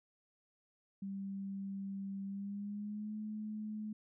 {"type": "tone with pitch glide", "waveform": "sine", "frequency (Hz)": [196, 213.7], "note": ["G3", "G#3"], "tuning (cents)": [0, 50], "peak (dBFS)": -39, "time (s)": [1.02, 3.93], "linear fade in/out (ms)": 5, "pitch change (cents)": 150, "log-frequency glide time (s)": [2.25, 3.15], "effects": []}